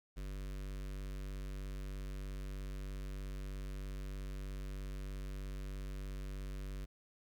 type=tone with notch filter; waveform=square; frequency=48.42 Hz; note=G1; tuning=21 cents flat; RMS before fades=-43 dBFS; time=0.16-6.86 s; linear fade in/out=20 ms; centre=820 Hz; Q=1.5; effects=12-bit